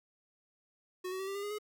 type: tone with pitch steps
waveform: square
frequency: 367.1 / 375.7 / 384.5 / 393.4 / 402.6 / 412.1 / 421.7 Hz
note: F#4 / F#4 / G4 / G4 / G4 / G#4 / G#4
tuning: -14 / +26 / -33 / +6 / +46 / -13 / +26 cents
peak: -37 dBFS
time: 1.04-1.586 s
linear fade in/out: 10 ms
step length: 78 ms
effects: none